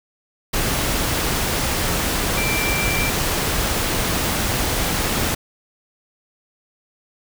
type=tone in noise; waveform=sine; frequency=2350 Hz; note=D7; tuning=1 cent sharp; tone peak=-23 dBFS; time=2.37-3.1 s; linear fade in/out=10 ms; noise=pink; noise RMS=-21 dBFS; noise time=0.53-5.35 s; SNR=-5 dB; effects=none